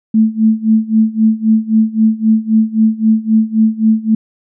sine tone with tremolo, 220 Hz, A3, in tune, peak -5 dBFS, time 0.14-4.15 s, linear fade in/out 5 ms, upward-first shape sine, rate 3.8 Hz, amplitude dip 90%, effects none

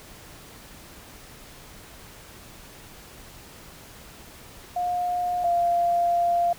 sine tone pair in turn, 713 / 693.5 Hz, F5 / F5, +36 / -12 cents, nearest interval unison, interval 48 cents, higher first, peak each -23 / -19 dBFS, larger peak second, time 4.76-5.44 / 5.44-6.53 s, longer second, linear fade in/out 5 ms, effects pink hiss -46 dBFS RMS until 6.58 s

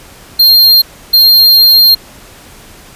square tone bursts at uneven times, 4202 Hz, C8, 7 cents sharp, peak -3 dBFS, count 2, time 0.39-0.82 / 1.13-1.95 s, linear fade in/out 10 ms, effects pink hiss -36 dBFS RMS until 2.95 s + resampled to 32000 Hz

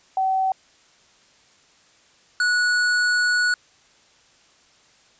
sine / square tone pair in turn, 762 / 1466.1 Hz, G5 / F#6, -49 / -16 cents, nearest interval major seventh, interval 1133 cents, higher second, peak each -18 / -18 dBFS, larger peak neither, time 0.17-0.52 / 2.4-3.54 s, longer second, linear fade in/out 2 ms, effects white hiss -56 dBFS RMS until 5.19 s + resampled to 16000 Hz

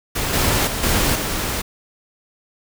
pink noise with level steps, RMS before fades -22 / -18 / -24 / -18 / -23 dBFS, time 0.15-1.62 s, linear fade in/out 10 ms, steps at 0.33 / 0.67 / 0.83 / 1.15 s, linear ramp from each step 5 ms, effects none

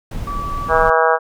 brown noise, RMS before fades -25 dBFS, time 0.11-0.9 s, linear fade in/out 5 ms
sine tone, 1150 Hz, D6, 37 cents flat, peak -23 dBFS, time 0.27-0.94 s, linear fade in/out 5 ms
harmonic tone, 161.6 Hz, E3, 34 cents flat, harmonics 3 / 4 / 5 / 6 / 7 / 8 / 9 / 10, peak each -17 / -18 / -19 / -20 / -20 / -21 / -22 / -22 dBFS, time 0.68-1.19 s, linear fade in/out 50 ms
effects none

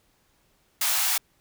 white high-pass noise, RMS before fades -24 dBFS, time 0.81-1.18 s, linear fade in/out 5 ms, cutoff 670 Hz, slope 48 dB/octave, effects pink hiss -66 dBFS RMS until 1.4 s

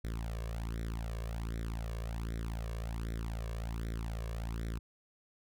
sawtooth tone with flanger, 56.3 Hz, A1, 40 cents sharp, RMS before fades -38 dBFS, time 0.04-4.79 s, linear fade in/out 5 ms, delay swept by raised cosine 0.52 to 1.82 ms, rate 1.3 Hz, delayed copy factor +0.9, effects none

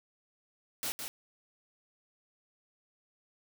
white noise with echo, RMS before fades -35 dBFS, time 0.83-0.92 s, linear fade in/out 0 ms, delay 160 ms, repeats 1, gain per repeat -5 dB, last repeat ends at 1.08 s, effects none

